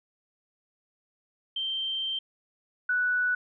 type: tone pair in turn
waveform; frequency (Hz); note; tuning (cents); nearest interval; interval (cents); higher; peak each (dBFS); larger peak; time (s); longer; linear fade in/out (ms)
sine; 3136 / 1480; G7 / F#6; 0 / 0; octave + minor second; 1300; first; -28 / -23; second; 1.56-2.19 / 2.89-3.35; first; 5
effects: none